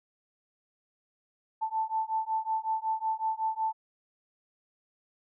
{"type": "beating tone pair", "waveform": "sine", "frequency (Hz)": [880, 885.4], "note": ["A5", "A5"], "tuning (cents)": [0, 11], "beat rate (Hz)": 5.4, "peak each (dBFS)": -31, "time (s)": [1.61, 3.73], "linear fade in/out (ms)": 20, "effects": []}